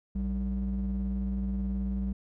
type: ring-modulated tone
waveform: triangle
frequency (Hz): 126.5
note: B2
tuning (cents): +42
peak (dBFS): -22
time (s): 0.15-2.13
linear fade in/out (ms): 10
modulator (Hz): 67.9
effects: tanh soft clip ceiling -22 dBFS